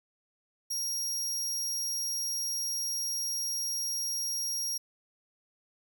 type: tone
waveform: sawtooth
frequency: 5620 Hz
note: F8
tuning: 10 cents sharp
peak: -28 dBFS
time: 0.7-4.78 s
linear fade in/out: 10 ms
effects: none